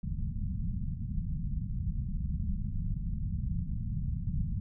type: low-pass noise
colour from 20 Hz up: pink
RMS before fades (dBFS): -33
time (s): 0.03-4.6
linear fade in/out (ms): 2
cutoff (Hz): 200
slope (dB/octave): 48
effects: none